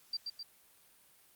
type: tone with echo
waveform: sine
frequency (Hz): 4699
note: D8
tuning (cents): 0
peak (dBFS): -33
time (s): 0.13-0.17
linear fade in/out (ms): 5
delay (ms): 130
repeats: 2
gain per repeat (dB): -4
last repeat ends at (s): 0.43
effects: white hiss -64 dBFS RMS until 1.35 s + Opus 48 kbps